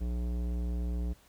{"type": "tone with tanh clipping", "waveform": "sine", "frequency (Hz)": 59.7, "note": "A#1", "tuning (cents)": 42, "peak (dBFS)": -32, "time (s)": [0, 1.14], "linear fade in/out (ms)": 20, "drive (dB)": 16, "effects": ["pink hiss -62 dBFS RMS until 1.28 s"]}